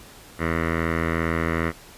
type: tone with low-pass filter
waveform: 10% pulse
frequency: 82.41 Hz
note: E2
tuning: in tune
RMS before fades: -24 dBFS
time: 0.38-1.73 s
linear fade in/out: 50 ms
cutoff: 1800 Hz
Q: 4.2
effects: pink hiss -46 dBFS RMS until 1.97 s + resampled to 32000 Hz